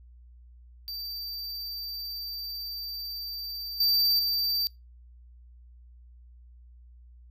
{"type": "tone with level steps", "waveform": "square", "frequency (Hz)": 4653, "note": "D8", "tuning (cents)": -17, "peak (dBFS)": [-34, -21, -25], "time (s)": [0.88, 4.67], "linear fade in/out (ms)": 0, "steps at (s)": [3.8, 4.19], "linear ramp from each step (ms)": 5, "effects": ["noise-tail reverb RT60 0.2 s tail -24 dB re dry", "added 60 Hz sine -49 dBFS peak until 7.3 s"]}